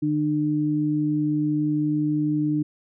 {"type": "tone pair together", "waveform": "sine", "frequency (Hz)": [150.71, 301], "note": ["D3", "D4"], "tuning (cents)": [45, 43], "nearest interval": "octave", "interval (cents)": 1198, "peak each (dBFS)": [-26, -21], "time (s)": [0.02, 2.63], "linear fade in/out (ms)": 10, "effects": []}